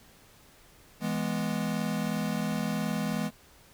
square chord, E major, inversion none, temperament equal, 164.81 / 207.7 / 246.9 Hz, E3 / G#3 / B3, 0 / 0 / 0 cents, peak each -34 / -32 / -35 dBFS, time 1-3.31 s, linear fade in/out 50 ms, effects pink hiss -57 dBFS RMS until 3.73 s

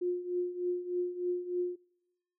sine tone with tremolo, 356.6 Hz, F4, 36 cents sharp, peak -27 dBFS, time 0.01-1.76 s, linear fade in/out 10 ms, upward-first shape triangle, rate 3.3 Hz, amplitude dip 80%, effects noise-tail reverb RT60 1.0 s tail -24 dB re dry

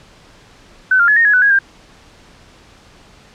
sine tone with pitch steps, 1516 / 1397 / 1704 / 1846 / 1678 / 1494 / 1650 / 1591 Hz, F#6 / F6 / G#6 / A#6 / G#6 / F#6 / G#6 / G6, +42 / 0 / +44 / -17 / +17 / +16 / -12 / +25 cents, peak -8 dBFS, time 0.91-1.59 s, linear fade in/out 5 ms, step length 85 ms, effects pink hiss -45 dBFS RMS until 3.34 s + low-pass 6000 Hz 12 dB/octave

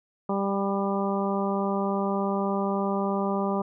harmonic tone with a mistuned harmonic, 197.4 Hz, G3, 12 cents sharp, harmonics 1 / 2 / 3 / 4 / 5 / 6, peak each -27 / -30 / -32 / -33 / -34 / -35 dBFS, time 0.29-3.62 s, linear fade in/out 5 ms, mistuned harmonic 6, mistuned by +16 cents, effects none

